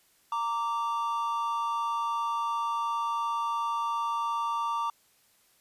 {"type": "tone pair together", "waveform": "triangle", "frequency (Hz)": [925.2, 1168], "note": ["A#5", "D6"], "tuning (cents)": [-13, -10], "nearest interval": "major third", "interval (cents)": 403, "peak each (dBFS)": [-29, -28], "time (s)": [0.32, 4.9], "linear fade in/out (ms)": 2, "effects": ["white hiss -65 dBFS RMS until 5.6 s", "resampled to 32000 Hz"]}